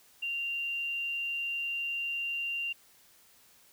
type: tone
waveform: sine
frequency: 2776 Hz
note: F7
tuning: 11 cents flat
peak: -31 dBFS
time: 0.22-2.73 s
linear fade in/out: 10 ms
effects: white hiss -61 dBFS RMS until 3.72 s